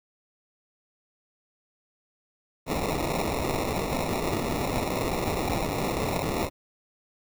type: noise with sample-and-hold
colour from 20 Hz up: blue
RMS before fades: -28 dBFS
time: 2.66-6.5 s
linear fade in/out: 50 ms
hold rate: 1575 Hz
effects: none